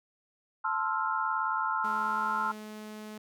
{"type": "chord", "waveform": "sine", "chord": "F major seventh", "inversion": "first", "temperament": "equal", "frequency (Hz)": [880, 1046.5, 1318.5, 1396.9], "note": ["A5", "C6", "E6", "F6"], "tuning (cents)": [0, 0, 0, 0], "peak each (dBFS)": -33, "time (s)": [0.64, 2.52], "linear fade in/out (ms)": 10}
{"type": "tone", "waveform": "sawtooth", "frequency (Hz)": 213.8, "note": "A3", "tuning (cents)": -49, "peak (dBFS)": -37, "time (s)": [1.84, 3.18], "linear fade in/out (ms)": 5}
{"effects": []}